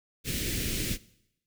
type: band-stop noise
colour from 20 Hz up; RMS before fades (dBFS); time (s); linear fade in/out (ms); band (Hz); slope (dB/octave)
pink; -31; 0.24-0.98; 50; 410 to 2000; 24
effects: noise-tail reverb RT60 0.8 s tail -20 dB re dry